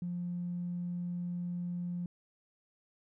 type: tone with tanh clipping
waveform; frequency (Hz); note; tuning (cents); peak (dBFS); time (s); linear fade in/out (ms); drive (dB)
triangle; 175.8; F3; +12; -34; 0.02-2.06; 2; 4
effects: none